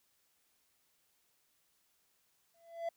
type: tone with exponential growth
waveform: triangle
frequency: 672 Hz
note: E5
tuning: 33 cents sharp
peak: -30 dBFS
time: 2.54-2.89 s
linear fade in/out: 5 ms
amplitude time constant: 76 ms
effects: white hiss -75 dBFS RMS until 2.96 s